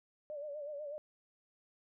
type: tone with vibrato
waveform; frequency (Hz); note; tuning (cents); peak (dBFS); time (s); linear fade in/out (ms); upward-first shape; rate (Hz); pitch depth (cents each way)
sine; 587.3; D5; 0; -40; 0.3-0.98; 0; sine; 8.1; 74
effects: none